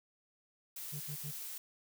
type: noise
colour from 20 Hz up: blue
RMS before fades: -44 dBFS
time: 0.76-1.58 s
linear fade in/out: 5 ms
type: tone bursts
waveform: triangle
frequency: 147.1 Hz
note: D3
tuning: 3 cents sharp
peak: -39 dBFS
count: 3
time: 0.92-1.318 s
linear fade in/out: 20 ms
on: 86 ms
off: 70 ms
effects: none